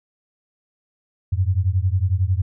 sine beating tone pair, 88.7 / 99.7 Hz, F2 / G2, +27 / +30 cents, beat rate 11 Hz, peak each -19 / -20 dBFS, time 1.32-2.42 s, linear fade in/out 10 ms, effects none

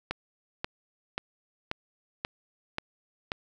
click train, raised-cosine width 0.3 ms, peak -14 dBFS, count 7, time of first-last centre 0.11-3.319 s, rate 1.87 Hz, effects none

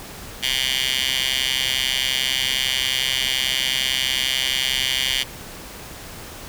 10% pulse tone with high-pass filter, 131.2 Hz, C3, 5 cents sharp, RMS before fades -22 dBFS, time 0.42-5.24 s, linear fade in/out 20 ms, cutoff 2800 Hz, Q 3.9, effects pink hiss -37 dBFS RMS until 6.48 s

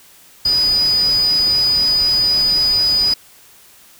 sine tone in noise, 4952 Hz, D#8, 9 cents flat, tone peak -12 dBFS, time 0.45-3.14 s, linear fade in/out 5 ms, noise pink, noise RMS -30 dBFS, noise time 0.45-3.14 s, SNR +15 dB, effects white hiss -46 dBFS RMS until 3.99 s

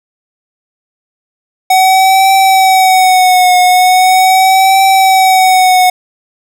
square tone with vibrato, 749 Hz, F#5, 21 cents sharp, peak -5 dBFS, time 1.7-5.9 s, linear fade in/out 5 ms, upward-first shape triangle, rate 0.4 Hz, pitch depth 56 cents each way, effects none

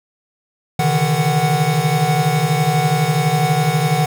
square tone cluster, 131.2 / 148.1 / 160.2 / 742 Hz, C3 / D3 / E3 / F#5, +5 / +15 / -49 / +5 cents, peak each -25 / -19 / -19 / -21 dBFS, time 0.79-4.06 s, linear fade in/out 5 ms, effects none

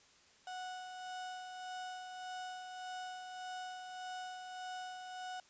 35% pulse tone with tremolo, 737 Hz, F#5, 7 cents flat, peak -40 dBFS, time 0.47-5.4 s, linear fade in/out 2 ms, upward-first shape sine, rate 1.7 Hz, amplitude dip 40%, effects white hiss -65 dBFS RMS until 5.49 s + resampled to 16000 Hz

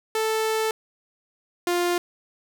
sawtooth tone pair in turn, 440 / 351 Hz, A4 / F4, 0 / +9 cents, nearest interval major third, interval 391 cents, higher first, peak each -18 / -17 dBFS, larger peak second, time 0.15-0.71 / 1.67-1.98 s, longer first, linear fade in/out 2 ms, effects none

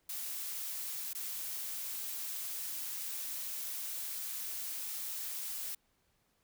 blue noise with dropouts, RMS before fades -40 dBFS, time 0.09-5.75 s, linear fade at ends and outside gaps 5 ms, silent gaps 1.133-1.149 s, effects pink hiss -75 dBFS RMS until 6.43 s

